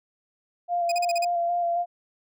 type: tone with vibrato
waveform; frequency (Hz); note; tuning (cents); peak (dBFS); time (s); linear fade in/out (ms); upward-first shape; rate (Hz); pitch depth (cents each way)
sine; 693; F5; -14; -22; 0.68-1.86; 50; square; 3.7; 18
type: tone bursts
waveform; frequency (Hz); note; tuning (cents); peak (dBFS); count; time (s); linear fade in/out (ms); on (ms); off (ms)
20% pulse; 2485; D#7; -3; -23; 6; 0.89-1.249; 5; 29; 37
effects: none